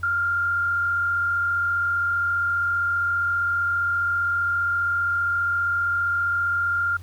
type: tone with frequency modulation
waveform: sine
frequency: 1396.9 Hz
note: F6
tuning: in tune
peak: -20 dBFS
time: 0.03-6.97 s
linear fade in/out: 5 ms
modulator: 35.1 Hz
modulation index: 0.48
effects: added 90 Hz sine -37 dBFS peak until 7.02 s + pink hiss -53 dBFS RMS until 7.02 s